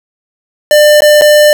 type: tone with dropouts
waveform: square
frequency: 597 Hz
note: D5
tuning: 28 cents sharp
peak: -3 dBFS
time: 0.71-1.53 s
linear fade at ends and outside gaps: 1 ms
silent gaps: 1.006-1.02 / 1.212-1.219 s
effects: none